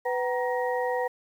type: tone cluster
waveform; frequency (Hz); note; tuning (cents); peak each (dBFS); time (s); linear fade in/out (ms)
sine; 498.2 / 759 / 943 / 1886; B4 / F#5 / A#5 / A#6; +15 / +44 / +20 / +20; -27 / -32 / -32 / -35; 0.05-1.08; 10
effects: 9-bit